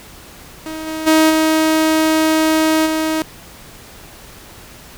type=tone with level steps; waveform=sawtooth; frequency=316 Hz; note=D#4; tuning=27 cents sharp; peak=-21 / -18 / -5 / -8 / -12 dBFS; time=0.66-3.22 s; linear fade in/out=0 ms; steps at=0.86 / 1.06 / 1.29 / 2.85 s; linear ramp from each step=20 ms; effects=pink hiss -39 dBFS RMS until 4.97 s